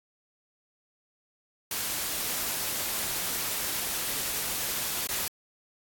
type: noise with dropouts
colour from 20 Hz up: white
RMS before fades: -31 dBFS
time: 1.71-5.28 s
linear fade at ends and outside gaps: 2 ms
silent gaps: 5.072-5.089 s
effects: AAC 64 kbps